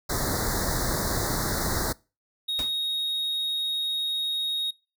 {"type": "band-stop noise", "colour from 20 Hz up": "pink", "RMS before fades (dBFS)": -27, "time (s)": [0.09, 1.93], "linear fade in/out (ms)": 10, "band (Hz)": [2000, 3800], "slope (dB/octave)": 96}
{"type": "tone", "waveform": "triangle", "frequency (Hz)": 3752, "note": "A#7", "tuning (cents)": 11, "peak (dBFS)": -24, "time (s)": [2.48, 4.71], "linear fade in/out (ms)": 10}
{"type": "noise with exponential decay", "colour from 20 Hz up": "pink", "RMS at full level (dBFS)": -31, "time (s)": [2.59, 2.76], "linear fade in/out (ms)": 0, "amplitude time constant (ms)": 36}
{"effects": ["noise-tail reverb RT60 0.3 s tail -23 dB re dry"]}